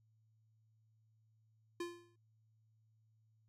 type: tone with exponential decay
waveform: square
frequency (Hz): 346.6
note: F4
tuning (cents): -13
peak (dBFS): -38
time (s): 1.8-2.16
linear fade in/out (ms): 5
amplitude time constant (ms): 78
effects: added 110 Hz sine -70 dBFS peak until 3.48 s + low-pass 10000 Hz 12 dB/octave